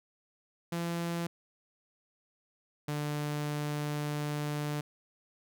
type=tone pair in turn; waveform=sawtooth; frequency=170 / 148.11 Hz; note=F3 / D3; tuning=-46 / +15 cents; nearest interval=major second; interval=239 cents; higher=first; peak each=-28 dBFS; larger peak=neither; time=0.72-1.27 / 2.88-4.81 s; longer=second; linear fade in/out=5 ms; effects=none